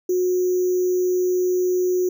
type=tone with sample-and-hold; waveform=sine; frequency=363.3 Hz; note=F#4; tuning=32 cents flat; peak=-17 dBFS; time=0.09-2.09 s; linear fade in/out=5 ms; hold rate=6300 Hz; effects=none

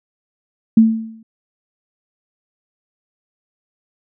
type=tone with exponential decay; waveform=sine; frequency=223.2 Hz; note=A3; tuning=25 cents sharp; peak=-3 dBFS; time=0.77-1.23 s; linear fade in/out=5 ms; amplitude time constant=100 ms; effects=none

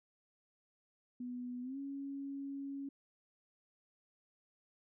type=tone with pitch glide; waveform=sine; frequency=246.9 to 277.1 Hz; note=B3 to C#4; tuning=0 to -1 cents; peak=-40 dBFS; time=1.2-2.89 s; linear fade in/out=5 ms; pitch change=+199 cents; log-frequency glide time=1.62-1.78 s; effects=none

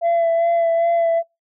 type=tone with vibrato; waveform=sine; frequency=673 Hz; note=E5; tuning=36 cents sharp; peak=-12 dBFS; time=0.01-1.23 s; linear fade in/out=50 ms; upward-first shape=sine; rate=2.5 Hz; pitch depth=21 cents each way; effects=noise-tail reverb RT60 0.2 s tail -23 dB re dry + tanh soft clip ceiling -13 dBFS

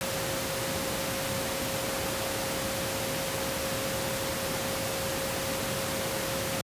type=tone in noise; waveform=sine; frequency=538 Hz; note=C5; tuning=48 cents sharp; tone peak=-35 dBFS; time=0.01-6.61 s; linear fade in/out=0 ms; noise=pink; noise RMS=-31 dBFS; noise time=0.01-6.61 s; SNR=-7 dB; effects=high-pass 100 Hz 12 dB/octave + resampled to 32000 Hz

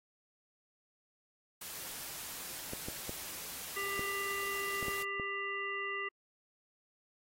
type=noise; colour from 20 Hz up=white; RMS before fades=-44 dBFS; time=1.61-5.03 s; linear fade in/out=5 ms
type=clicks; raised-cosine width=2 ms; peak=-28 dBFS; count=7; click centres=2.734 / 2.885 / 3.094 / 3.994 / 4.828 / 4.883 / 5.198 s
type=harmonic tone; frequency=396.7 Hz; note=G4; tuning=21 cents sharp; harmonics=1 / 3 / 5 / 7; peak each=-43 / -41 / -38 / -44 dBFS; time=3.76-6.09 s; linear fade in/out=10 ms
effects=AAC 48 kbps

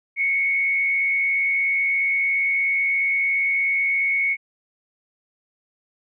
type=tone with frequency modulation; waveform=sine; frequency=2207 Hz; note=C#7; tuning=8 cents flat; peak=-18 dBFS; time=0.16-4.37 s; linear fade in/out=50 ms; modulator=77 Hz; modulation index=0.6; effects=none

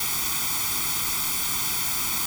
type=noise with comb filter; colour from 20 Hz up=white; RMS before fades=-26 dBFS; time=0-2.26 s; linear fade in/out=5 ms; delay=0.87 ms; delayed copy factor=+0.95; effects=none

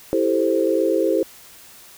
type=chord; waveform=sine; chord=A minor seventh; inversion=second; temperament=equal; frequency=329.6 / 392 / 440 / 523.3 Hz; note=E4 / G4 / A4 / C5; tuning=0 / 0 / 0 / 0 cents; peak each=-21 / -22 / -23 / -21 dBFS; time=0.13-1.23 s; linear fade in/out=0 ms; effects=white hiss -45 dBFS RMS until 1.97 s

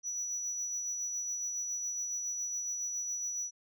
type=tone with tremolo; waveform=sine; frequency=5890 Hz; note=F#8; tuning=9 cents flat; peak=-31 dBFS; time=0.03-3.51 s; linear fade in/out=50 ms; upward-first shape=sine; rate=7.2 Hz; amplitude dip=35%; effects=tanh soft clip ceiling -30 dBFS

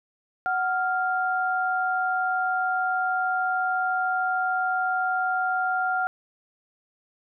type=tone pair together; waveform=sine; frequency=743.4 / 1396.9 Hz; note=F#5 / F6; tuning=+8 / 0 cents; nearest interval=major seventh; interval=1092 cents; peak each=-25 / -25 dBFS; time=0.46-6.07 s; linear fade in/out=0 ms; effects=none

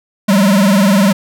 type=tone with vibrato; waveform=square; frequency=197.8 Hz; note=G3; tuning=16 cents sharp; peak=-8 dBFS; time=0.28-1.13 s; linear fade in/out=10 ms; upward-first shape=sine; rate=20 Hz; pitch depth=140 cents each way; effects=none

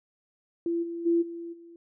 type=tone with level steps; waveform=sine; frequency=338.5 Hz; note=E4; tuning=46 cents sharp; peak=-25 / -32 / -20 / -35 / -46 dBFS; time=0.66-1.76 s; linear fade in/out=2 ms; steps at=0.82 / 1.05 / 1.21 / 1.52 s; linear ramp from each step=20 ms; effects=none

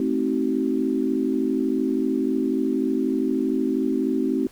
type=chord; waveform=sine; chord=A diminished seventh; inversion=none; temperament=just; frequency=220 / 264 / 316.8 / 380.2 Hz; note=A3 / C4 / Eb4 / Gb4; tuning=0 / +16 / +31 / +47 cents; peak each=-28 / -23 / -26 / -27 dBFS; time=0-4.47 s; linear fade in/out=2 ms; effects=pink hiss -52 dBFS RMS until 4.51 s

